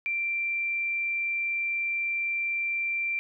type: tone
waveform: sine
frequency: 2357 Hz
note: D7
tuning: 6 cents sharp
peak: -26 dBFS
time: 0.06-3.19 s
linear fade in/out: 0 ms
effects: none